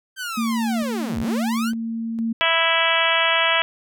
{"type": "linear two-way sweep", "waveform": "sawtooth", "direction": "down then up", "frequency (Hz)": [1578, 45.82, 1578], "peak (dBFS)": -23, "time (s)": [0.16, 1.73], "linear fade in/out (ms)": 50, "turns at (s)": 1.2}
{"type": "tone with tremolo", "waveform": "sine", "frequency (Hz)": 227.6, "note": "A#3", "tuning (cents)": -41, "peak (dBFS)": -20, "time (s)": [0.37, 2.33], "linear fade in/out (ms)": 10, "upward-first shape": "square", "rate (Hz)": 1.1, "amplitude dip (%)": 35}
{"type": "harmonic tone", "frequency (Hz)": 329.6, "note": "E4", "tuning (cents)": 0, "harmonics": [2, 3, 4, 5, 6, 7, 8, 9, 10], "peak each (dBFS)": [-25, -25, -25, -25, -25, -25, -25, -25, -25], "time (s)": [2.41, 3.62], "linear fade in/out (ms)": 0}
{"effects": []}